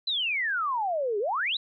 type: exponential two-way sweep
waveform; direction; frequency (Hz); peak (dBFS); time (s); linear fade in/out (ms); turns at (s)
sine; down then up; 4089 to 392 to 4089; -25; 0.07-1.57; 5; 1.19
effects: none